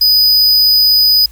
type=tone; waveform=square; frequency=4978 Hz; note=D#8; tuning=in tune; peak=-7 dBFS; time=0.01-1.26 s; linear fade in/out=5 ms; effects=added 56 Hz sine -35 dBFS peak until 1.31 s + white hiss -46 dBFS RMS until 1.31 s